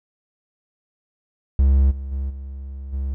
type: tone with level steps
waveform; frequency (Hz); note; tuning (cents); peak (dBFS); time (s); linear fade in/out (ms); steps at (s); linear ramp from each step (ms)
triangle; 67.8; C#2; -38; -10 / -25 / -20 / -28 / -20; 1.59-3.14; 0; 1.9 / 2.11 / 2.29 / 2.92; 20
effects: none